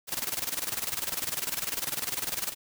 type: noise with tremolo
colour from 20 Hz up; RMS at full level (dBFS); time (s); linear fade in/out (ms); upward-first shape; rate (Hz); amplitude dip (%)
white; -30; 0.07-2.55; 50; square; 20; 75
effects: none